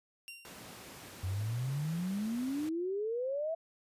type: tone with exponential decay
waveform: sawtooth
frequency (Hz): 2765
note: F7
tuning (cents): -18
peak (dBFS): -39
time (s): 0.28-0.74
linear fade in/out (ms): 0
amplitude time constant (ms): 100
type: high-pass noise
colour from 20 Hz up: pink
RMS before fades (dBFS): -50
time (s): 0.45-2.69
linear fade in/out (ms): 0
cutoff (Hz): 110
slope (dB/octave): 12
type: exponential sweep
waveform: sine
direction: up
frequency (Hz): 89.6 to 667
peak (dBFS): -32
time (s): 1.23-3.55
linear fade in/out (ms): 10
effects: resampled to 32000 Hz